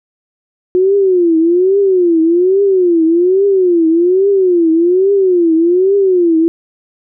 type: tone with vibrato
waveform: sine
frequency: 359.2 Hz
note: F4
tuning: 49 cents sharp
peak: -7 dBFS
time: 0.75-6.48 s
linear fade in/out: 0 ms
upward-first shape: triangle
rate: 1.2 Hz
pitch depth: 210 cents each way
effects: none